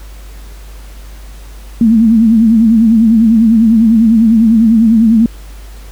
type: tone with vibrato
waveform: sine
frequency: 224.5 Hz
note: A3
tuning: 35 cents sharp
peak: -4 dBFS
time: 1.81-5.26 s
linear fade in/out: 2 ms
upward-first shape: sine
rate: 10 Hz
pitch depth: 80 cents each way
effects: added 50 Hz sine -28 dBFS peak until 5.91 s + pink hiss -40 dBFS RMS until 5.91 s